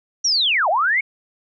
sine linear two-way sweep, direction down then up, 5920 to 587.3 to 2249 Hz, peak -15 dBFS, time 0.24-1.01 s, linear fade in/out 10 ms, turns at 0.69 s, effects none

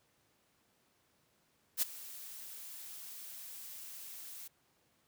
blue noise with ADSR envelope, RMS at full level -29 dBFS, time 1.77-4.48 s, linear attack 49 ms, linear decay 17 ms, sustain -19 dB, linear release 10 ms, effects pink hiss -73 dBFS RMS until 5.07 s + high-pass 100 Hz 12 dB/octave

